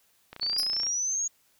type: click train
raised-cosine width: 0.3 ms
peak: -25 dBFS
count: 17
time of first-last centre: 0.33-0.867 s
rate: 29.8 Hz
type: linear sweep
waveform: sine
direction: up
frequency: 4414 to 6700 Hz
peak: -26 dBFS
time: 0.41-1.28 s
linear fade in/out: 10 ms
type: tone with exponential decay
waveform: sawtooth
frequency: 5320 Hz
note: E8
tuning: 15 cents sharp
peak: -21 dBFS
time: 0.58-0.75 s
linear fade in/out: 5 ms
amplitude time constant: 35 ms
effects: white hiss -66 dBFS RMS until 1.59 s